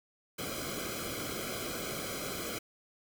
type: noise with comb filter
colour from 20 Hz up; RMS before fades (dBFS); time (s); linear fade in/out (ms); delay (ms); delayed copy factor
pink; -38; 0.38-2.59; 10; 1.1; -0.95
effects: none